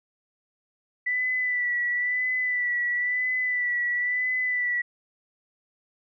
sine tone with vibrato, 1975.5 Hz, B6, in tune, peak -23 dBFS, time 1.06-4.82 s, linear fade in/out 10 ms, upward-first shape sine, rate 0.99 Hz, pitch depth 33 cents each way, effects none

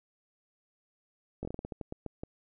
slowing click train, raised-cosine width 2 ms, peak -24 dBFS, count 12, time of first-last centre 1.43-2.235 s, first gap 20 ms, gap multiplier 1.24, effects none

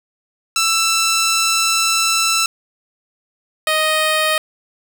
10% pulse tone pair in turn, 1330 / 623 Hz, E6 / D#5, +15 / +2 cents, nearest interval octave + minor second, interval 1313 cents, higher first, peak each -6 dBFS, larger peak neither, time 0.56-2.46 / 3.67-4.38 s, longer first, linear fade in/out 2 ms, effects none

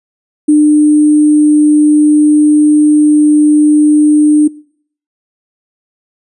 sine tone with sample-and-hold, 299.9 Hz, D4, 36 cents sharp, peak -3 dBFS, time 0.48-4.48 s, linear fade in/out 10 ms, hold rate 8820 Hz, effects noise-tail reverb RT60 0.6 s tail -24 dB re dry + resampled to 24000 Hz

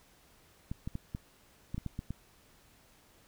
clicks, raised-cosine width 5 ms, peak -24 dBFS, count 9, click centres 0.715 / 0.875 / 0.954 / 1.149 / 1.745 / 1.78 / 1.863 / 1.991 / 2.106 s, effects pink hiss -63 dBFS RMS until 3.27 s

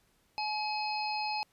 harmonic tone with a mistuned harmonic, 849 Hz, G#5, 38 cents sharp, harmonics 1 / 3 / 5 / 6, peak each -33 / -38 / -40 / -41 dBFS, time 0.38-1.43 s, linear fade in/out 0 ms, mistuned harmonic 6, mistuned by -19 cents, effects pink hiss -70 dBFS RMS until 1.52 s + resampled to 32000 Hz

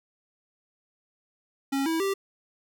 square tone with pitch steps, 273.9 / 325.4 / 391.7 Hz, C#4 / E4 / G4, -21 / -22 / -1 cents, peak -25 dBFS, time 1.72-2.14 s, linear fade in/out 10 ms, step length 140 ms, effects none

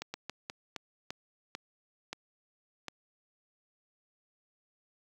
slowing click train, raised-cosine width 0.2 ms, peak -20 dBFS, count 9, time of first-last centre 0.02-2.883 s, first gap 120 ms, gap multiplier 1.3, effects high-pass 100 Hz 12 dB/octave + 9-bit

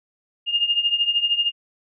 sine tone with tremolo, 2829 Hz, F7, 22 cents sharp, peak -14 dBFS, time 0.46-1.52 s, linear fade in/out 50 ms, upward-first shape triangle, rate 13 Hz, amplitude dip 85%, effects none

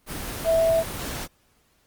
sine tone in noise, 656 Hz, E5, 9 cents flat, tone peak -17 dBFS, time 0.44-0.84 s, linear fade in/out 50 ms, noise pink, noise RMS -32 dBFS, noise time 0.06-1.28 s, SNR +12 dB, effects pink hiss -64 dBFS RMS until 1.86 s + Opus 24 kbps

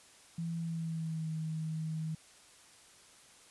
sine tone with pitch glide, 166.8 to 158.53 Hz, E3 to D#3, +21 to +33 cents, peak -34 dBFS, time 0.38-2.15 s, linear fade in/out 5 ms, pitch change -88 cents, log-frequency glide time 0.56-1.32 s, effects white hiss -59 dBFS RMS until 3.5 s + resampled to 24000 Hz

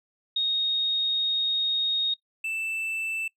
sine / triangle tone pair in turn, 3729 / 2650 Hz, A#7 / E7, 0 / +9 cents, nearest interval tritone, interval 591 cents, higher first, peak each -22 / -26 dBFS, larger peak first, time 0.36-2.14 / 2.44-3.28 s, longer first, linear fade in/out 5 ms, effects noise-tail reverb RT60 0.1 s tail -22 dB re dry

